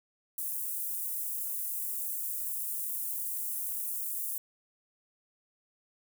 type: high-pass noise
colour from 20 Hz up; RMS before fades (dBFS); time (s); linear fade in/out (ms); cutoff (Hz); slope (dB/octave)
white; -35; 0.38-4.38; 2; 9500; 24
effects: none